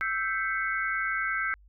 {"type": "tone cluster", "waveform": "sine", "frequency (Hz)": [1315, 1564, 2006, 2197], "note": ["E6", "G6", "B6", "C#7"], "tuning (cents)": [-5, -4, 26, -16], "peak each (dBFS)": [-33, -29, -35, -35], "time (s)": [0.01, 1.54], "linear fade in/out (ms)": 0, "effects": ["added 50 Hz sine -53 dBFS peak until 1.68 s"]}